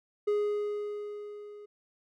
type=tone with level ramp; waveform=triangle; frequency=415.3 Hz; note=G#4; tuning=in tune; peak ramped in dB=-22 to -43 dBFS; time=0.27-1.66 s; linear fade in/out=10 ms; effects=none